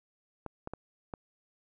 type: clicks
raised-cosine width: 1 ms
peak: -24 dBFS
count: 4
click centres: 0.463 / 0.674 / 0.736 / 1.138 s
effects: none